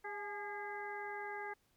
harmonic tone with a mistuned harmonic, 406.9 Hz, G#4, 35 cents flat, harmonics 1 / 2 / 3 / 4 / 5, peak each -47 / -45 / -52 / -47 / -49 dBFS, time 0.04-1.54 s, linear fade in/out 10 ms, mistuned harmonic 2, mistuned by +54 cents, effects pink hiss -75 dBFS RMS until 1.76 s

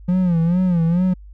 triangle tone with vibrato, 174.5 Hz, F3, 1 cent flat, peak -12 dBFS, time 0.08-1.14 s, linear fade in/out 10 ms, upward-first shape sine, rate 2.3 Hz, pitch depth 110 cents each way, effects added 50 Hz sine -37 dBFS peak until 1.33 s

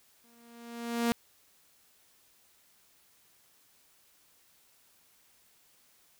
sawtooth tone with exponential growth, 234.7 Hz, A#3, 12 cents sharp, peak -20 dBFS, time 0.24-1.12 s, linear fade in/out 0 ms, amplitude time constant 190 ms, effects white hiss -65 dBFS RMS until 6.19 s

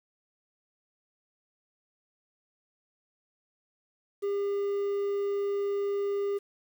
triangle tone with quantisation, 402.1 Hz, G4, 44 cents sharp, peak -25 dBFS, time 4.22-6.39 s, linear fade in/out 20 ms, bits 9, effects none

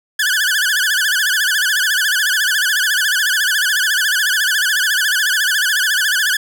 sawtooth tone with vibrato, 1602 Hz, G6, 37 cents sharp, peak -10 dBFS, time 0.19-6.37 s, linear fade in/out 5 ms, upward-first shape sine, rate 14 Hz, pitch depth 160 cents each way, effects none

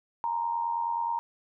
sine tone with amplitude modulation, 932.3 Hz, A#5, in tune, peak -24 dBFS, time 0.24-1.19 s, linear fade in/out 0 ms, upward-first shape sine, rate 89.4 Hz, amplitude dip 60%, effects none

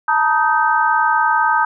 sine tone cluster, 881 / 941 / 1253 / 1552 Hz, A5 / A#5 / D#6 / G6, +2 / +16 / +12 / -18 cents, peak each -18 dBFS, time 0.08-1.65 s, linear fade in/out 5 ms, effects none

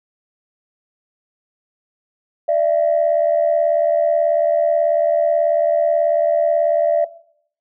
sine tone pair together, 592.7 / 671 Hz, D5 / E5, +16 / +31 cents, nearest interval major second, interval 215 cents, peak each -16 dBFS, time 2.48-7.05 s, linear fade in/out 10 ms, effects noise-tail reverb RT60 0.6 s tail -17 dB re dry + tanh soft clip ceiling -7 dBFS

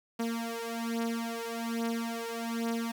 sawtooth beating tone pair, 230 / 231.2 Hz, A#3 / A#3, -23 / -14 cents, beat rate 1.2 Hz, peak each -31 dBFS, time 0.19-2.92 s, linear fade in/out 10 ms, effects 9-bit

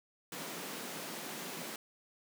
pink high-pass noise, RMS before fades -43 dBFS, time 0.32-1.76 s, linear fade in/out 2 ms, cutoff 160 Hz, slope 48 dB/octave, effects none

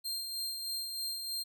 sawtooth tone with tremolo, 4186 Hz, C8, in tune, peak -31 dBFS, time 0.04-1.44 s, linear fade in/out 20 ms, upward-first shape sine, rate 3.2 Hz, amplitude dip 40%, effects none

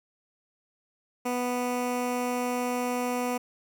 15% pulse tone with notch filter, 246.9 Hz, B3, in tune, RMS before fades -29 dBFS, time 1.25-3.38 s, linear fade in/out 10 ms, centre 4000 Hz, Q 2, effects none

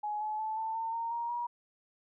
sine tone with pitch steps, 840 / 855.7 / 871.6 / 887.9 / 904.5 / 921.3 / 938.5 / 956 Hz, G#5 / A5 / A5 / A5 / A5 / A#5 / A#5 / A#5, +19 / -48 / -17 / +15 / +48 / -21 / +11 / +43 cents, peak -32 dBFS, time 0.03-1.47 s, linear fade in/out 10 ms, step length 180 ms, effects none

